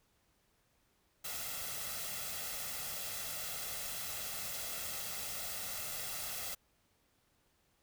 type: noise with comb filter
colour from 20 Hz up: white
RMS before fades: -41 dBFS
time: 1.24-6.55 s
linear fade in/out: 10 ms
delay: 1.5 ms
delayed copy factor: +0.6
effects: pink hiss -74 dBFS RMS until 7.82 s